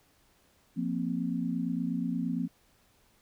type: chord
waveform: sine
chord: F suspended fourth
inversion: none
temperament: equal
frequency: 174.61 / 233.1 / 261.6 Hz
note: F3 / Bb3 / C4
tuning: 0 / 0 / 0 cents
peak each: -33 dBFS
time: 0.76-2.48 s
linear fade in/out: 20 ms
effects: pink hiss -66 dBFS RMS until 3.21 s